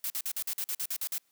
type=noise bursts; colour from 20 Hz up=blue; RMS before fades=-33 dBFS; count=11; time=0.04-1.181 s; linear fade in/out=2 ms; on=61 ms; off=47 ms; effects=white hiss -71 dBFS RMS until 1.31 s + high-pass 150 Hz 12 dB/octave